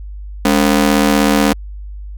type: ring-modulated tone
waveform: sawtooth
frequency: 246.9 Hz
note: B3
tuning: in tune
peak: -3 dBFS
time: 0.45-1.53 s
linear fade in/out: 2 ms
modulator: 38.1 Hz
effects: added 50 Hz sine -26 dBFS peak until 2.17 s